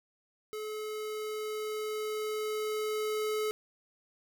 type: tone with level ramp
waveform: square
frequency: 429 Hz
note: A4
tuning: 44 cents flat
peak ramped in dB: -37 to -30 dBFS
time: 0.53-3.51 s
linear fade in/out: 0 ms
effects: none